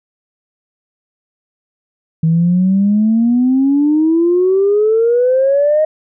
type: exponential sweep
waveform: sine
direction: up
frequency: 159.1 to 627 Hz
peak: -8 dBFS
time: 2.23-5.85 s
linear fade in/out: 5 ms
effects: tanh soft clip ceiling -4 dBFS